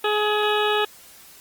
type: harmonic tone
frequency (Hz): 421.1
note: G#4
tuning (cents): +24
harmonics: 1 / 2 / 3 / 4 / 6 / 7 / 8 / 9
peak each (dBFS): -22 / -25 / -27 / -28 / -30 / -30 / -31 / -32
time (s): 0.04-0.85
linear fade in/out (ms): 5
effects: white hiss -47 dBFS RMS until 1.4 s + Opus 24 kbps